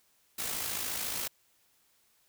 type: noise with amplitude modulation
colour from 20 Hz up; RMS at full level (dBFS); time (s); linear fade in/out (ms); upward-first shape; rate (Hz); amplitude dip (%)
white; -33; 0.38-1.28; 10; sine; 54.2; 45
effects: white hiss -69 dBFS RMS until 2.28 s